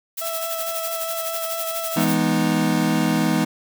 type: noise with tremolo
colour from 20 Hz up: blue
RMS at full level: -27 dBFS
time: 0.17-2.16 s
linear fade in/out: 10 ms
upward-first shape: sine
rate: 12 Hz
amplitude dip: 65%
type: tone with vibrato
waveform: 30% pulse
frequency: 659.3 Hz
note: E5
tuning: in tune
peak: -24 dBFS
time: 0.21-2.05 s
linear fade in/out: 10 ms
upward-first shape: sine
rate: 4.6 Hz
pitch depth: 13 cents each way
type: chord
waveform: square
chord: E major seventh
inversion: none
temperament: equal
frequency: 164.81 / 207.7 / 246.9 / 311.1 Hz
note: E3 / G#3 / B3 / D#4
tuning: 0 / 0 / 0 / 0 cents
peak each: -24 dBFS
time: 1.96-3.45 s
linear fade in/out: 10 ms
effects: none